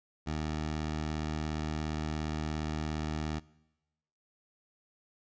15% pulse tone, 77.2 Hz, D#2, 13 cents flat, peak -26 dBFS, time 0.26-3.4 s, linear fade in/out 20 ms, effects noise-tail reverb RT60 1.0 s tail -22 dB re dry + resampled to 16000 Hz

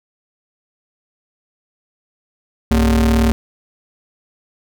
square ring-modulated tone, 82.6 Hz, E2, 4 cents sharp, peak -9 dBFS, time 2.71-3.32 s, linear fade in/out 0 ms, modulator 146 Hz, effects none

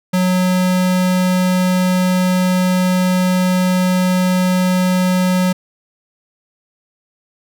square tone, 183.2 Hz, F#3, 17 cents flat, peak -13 dBFS, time 0.13-5.53 s, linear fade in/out 10 ms, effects none

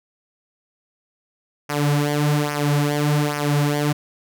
sawtooth tone with flanger, 146.83 Hz, D3, in tune, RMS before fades -20 dBFS, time 1.69-3.93 s, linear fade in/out 10 ms, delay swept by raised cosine 0.25 to 6.05 ms, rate 1.2 Hz, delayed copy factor -0.75, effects none

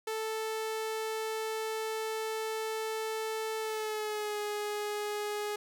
sawtooth tone with pitch glide, 440 to 417 Hz, A4 to G#4, 0 to +7 cents, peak -29 dBFS, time 0.07-5.56 s, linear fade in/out 5 ms, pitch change -93 cents, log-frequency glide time 3.59-4.39 s, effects none

